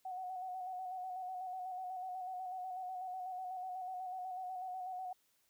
sine tone with vibrato, 740 Hz, F#5, in tune, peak -40 dBFS, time 0.05-5.13 s, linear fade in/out 5 ms, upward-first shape square, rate 8.1 Hz, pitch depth 31 cents each way, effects white hiss -75 dBFS RMS until 5.49 s

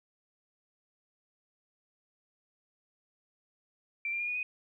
sine tone with pitch steps, 2349 / 2385 / 2421 / 2457 / 2494 Hz, D7 / D7 / D#7 / D#7 / D#7, 0 / +26 / -48 / -22 / +3 cents, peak -31 dBFS, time 4.05-4.43 s, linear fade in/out 2 ms, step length 76 ms, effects 12-bit

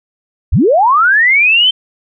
sine linear sweep, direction up, 35.97 to 3136 Hz, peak -6 dBFS, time 0.52-1.71 s, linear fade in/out 10 ms, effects none

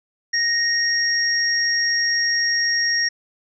sine tone pair together, 1864.7 / 5588 Hz, A#6 / F8, 0 / 0 cents, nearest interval octave + perfect fifth, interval 1900 cents, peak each -20 dBFS, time 0.33-3.09 s, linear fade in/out 10 ms, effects none

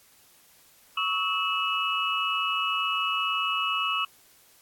sine tone cluster, 1118 / 1296 / 2623 / 2913 Hz, C#6 / E6 / E7 / F#7, +14 / -30 / -9 / -28 cents, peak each -30 dBFS, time 0.97-4.05 s, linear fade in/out 5 ms, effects white hiss -58 dBFS RMS until 4.61 s + AAC 64 kbps

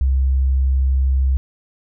sine tone, 66.2 Hz, C2, 21 cents sharp, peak -13 dBFS, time 0.01-1.37 s, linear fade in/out 0 ms, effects none

